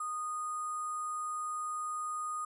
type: tone with sample-and-hold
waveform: sine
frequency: 1230 Hz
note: D#6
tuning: 20 cents flat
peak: -34 dBFS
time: 0-2.45 s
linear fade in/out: 5 ms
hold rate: 8820 Hz
effects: resampled to 24000 Hz